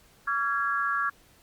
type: tone cluster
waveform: sine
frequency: 1138 / 1373 / 1657 Hz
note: C#6 / F6 / G#6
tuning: +45 / -30 / -4 cents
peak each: -29 dBFS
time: 0.27-1.1 s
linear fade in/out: 10 ms
effects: pink hiss -59 dBFS RMS until 1.42 s + Opus 48 kbps